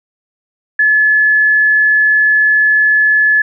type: tone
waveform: sine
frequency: 1717 Hz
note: A6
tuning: 43 cents flat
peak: -7 dBFS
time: 0.79-3.42 s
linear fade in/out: 5 ms
effects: none